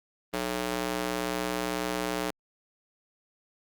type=tone with high-pass filter; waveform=square; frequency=61.1 Hz; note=B1; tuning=18 cents flat; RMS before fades=-31 dBFS; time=0.33-2.31 s; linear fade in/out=10 ms; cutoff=330 Hz; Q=0.81; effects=Opus 24 kbps